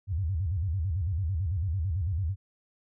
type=tone with vibrato; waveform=sine; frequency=87.4 Hz; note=F2; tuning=2 cents sharp; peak=-26 dBFS; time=0.07-2.36 s; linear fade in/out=50 ms; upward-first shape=square; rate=9 Hz; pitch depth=200 cents each way; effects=none